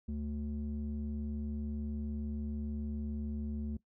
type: tone with low-pass filter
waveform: square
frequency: 73.42 Hz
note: D2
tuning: in tune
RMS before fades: -38 dBFS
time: 0.08-3.77 s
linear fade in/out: 5 ms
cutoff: 250 Hz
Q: 4
effects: noise-tail reverb RT60 0.1 s tail -18 dB re dry